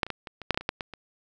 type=clicks; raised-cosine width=0.3 ms; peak=-7 / -23 / -14 / -22 / -23 / -6 / -18 / -8 / -24 / -9 / -16 / -24 dBFS; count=12; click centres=0.032 / 0.066 / 0.103 / 0.272 / 0.417 / 0.507 / 0.545 / 0.575 / 0.61 / 0.691 / 0.808 / 0.937 s; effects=none

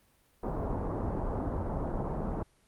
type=low-pass noise; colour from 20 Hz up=pink; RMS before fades=-33 dBFS; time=0.43-2.43 s; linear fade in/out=5 ms; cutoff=1000 Hz; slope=24 dB/octave; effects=pink hiss -67 dBFS RMS until 2.67 s + Opus 32 kbps

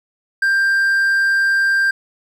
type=tone; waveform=triangle; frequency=1585 Hz; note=G6; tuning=19 cents sharp; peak=-11 dBFS; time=0.42-1.91 s; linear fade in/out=5 ms; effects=none

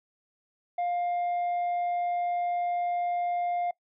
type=tone with tanh clipping; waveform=sine; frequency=704 Hz; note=F5; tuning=14 cents sharp; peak=-27 dBFS; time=0.78-3.71 s; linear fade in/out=5 ms; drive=3 dB; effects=noise-tail reverb RT60 0.1 s tail -22 dB re dry

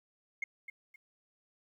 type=tone with echo; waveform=sine; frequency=2146 Hz; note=C7; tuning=43 cents sharp; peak=-30 dBFS; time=0.42-0.44 s; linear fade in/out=5 ms; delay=260 ms; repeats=2; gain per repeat=-11 dB; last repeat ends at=0.96 s; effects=tanh soft clip ceiling -29 dBFS + 12-bit

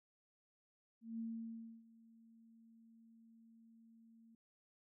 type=tone with ADSR envelope; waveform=sine; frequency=227.2 Hz; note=A#3; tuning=44 cents flat; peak=-40 dBFS; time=1.01-4.35 s; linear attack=180 ms; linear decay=640 ms; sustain=-22 dB; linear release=3 ms; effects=none

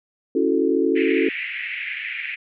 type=chord; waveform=sine; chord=F# minor seventh; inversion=second; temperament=equal; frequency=277.2 / 329.6 / 370 / 440 Hz; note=C#4 / E4 / F#4 / A4; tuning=0 / 0 / 0 / 0 cents; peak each=-22 dBFS; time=0.35-1.29 s; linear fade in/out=5 ms
type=band-pass noise; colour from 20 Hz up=white; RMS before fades=-29 dBFS; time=0.95-2.36 s; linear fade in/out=20 ms; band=1900 to 2500 Hz; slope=48 dB/octave
effects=none

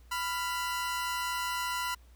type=tone pair together; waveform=sawtooth; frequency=992 / 1387.6 Hz; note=B5 / F6; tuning=+7 / -12 cents; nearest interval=tritone; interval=581 cents; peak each=-29 / -32 dBFS; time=0.11-1.95 s; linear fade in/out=10 ms; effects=added 60 Hz sine -53 dBFS peak until 2.15 s + pink hiss -66 dBFS RMS until 2.15 s

